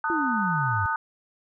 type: chord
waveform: sine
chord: D# diminished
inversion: second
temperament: just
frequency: 896 / 1244.5 / 1493.4 Hz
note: A5 / D#6 / F#6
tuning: +31 / 0 / +16 cents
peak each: -28 dBFS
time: 0.04-0.96 s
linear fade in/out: 2 ms
type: exponential sweep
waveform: sine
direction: down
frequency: 349.2 to 92.8 Hz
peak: -26 dBFS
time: 0.1-0.86 s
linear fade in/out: 0 ms
effects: none